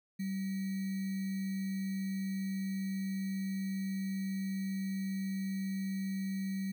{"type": "tone with sample-and-hold", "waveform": "sine", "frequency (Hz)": 192.6, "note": "G3", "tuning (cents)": -30, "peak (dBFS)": -33, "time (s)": [0.19, 6.72], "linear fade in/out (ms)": 10, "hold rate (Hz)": 2100, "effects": []}